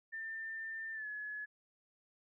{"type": "tone with pitch glide", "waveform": "sine", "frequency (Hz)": [1793, 1700.2], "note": ["A6", "G#6"], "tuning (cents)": [32, 40], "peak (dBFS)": -40, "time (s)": [0.12, 1.46], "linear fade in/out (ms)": 20, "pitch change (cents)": -92, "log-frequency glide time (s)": [0.93, 1.07], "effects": []}